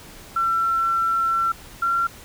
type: tone pair in turn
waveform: sine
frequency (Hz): 1349 / 1370.2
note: E6 / F6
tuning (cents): +40 / -33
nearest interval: unison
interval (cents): 27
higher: second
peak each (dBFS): -18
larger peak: neither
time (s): 0.36-1.52 / 1.82-2.07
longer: first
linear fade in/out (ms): 5
effects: pink hiss -43 dBFS RMS until 2.24 s